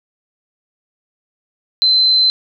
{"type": "tone", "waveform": "sine", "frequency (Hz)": 4072, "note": "C8", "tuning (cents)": -48, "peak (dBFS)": -9, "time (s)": [1.82, 2.3], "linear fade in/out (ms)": 0, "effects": []}